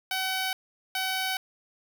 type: tone pair in turn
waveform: 10% pulse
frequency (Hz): 757 / 757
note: F#5 / F#5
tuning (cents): +39 / +39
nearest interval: unison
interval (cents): 0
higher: neither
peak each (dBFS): -19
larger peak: neither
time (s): 0.11-0.53 / 0.95-1.37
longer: neither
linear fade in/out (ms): 2
effects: 8-bit